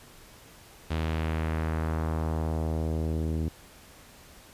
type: tone with low-pass filter sweep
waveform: sawtooth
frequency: 79.7 Hz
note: D#2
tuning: 42 cents sharp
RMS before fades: -29 dBFS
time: 0.9-3.49 s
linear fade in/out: 10 ms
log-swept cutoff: 3700 to 320 Hz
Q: 1.3
effects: pink hiss -52 dBFS RMS until 4.53 s + resampled to 32000 Hz